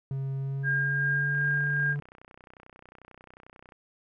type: tone with pitch glide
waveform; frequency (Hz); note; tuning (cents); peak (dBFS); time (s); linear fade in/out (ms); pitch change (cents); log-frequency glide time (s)
triangle; 135.4 to 144.28; C#3 to D3; -40 to -30; -27; 0.11-2; 2; +110; 0.37-1.47
type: tone with tremolo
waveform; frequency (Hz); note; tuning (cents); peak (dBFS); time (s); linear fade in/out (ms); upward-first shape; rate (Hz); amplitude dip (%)
sine; 1612; G6; +48; -24; 0.63-1.96; 50; sine; 2.6; 25
type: click train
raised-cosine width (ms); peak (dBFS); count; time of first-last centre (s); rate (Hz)
0.5; -34; 75; 1.35-3.722; 31.2
effects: none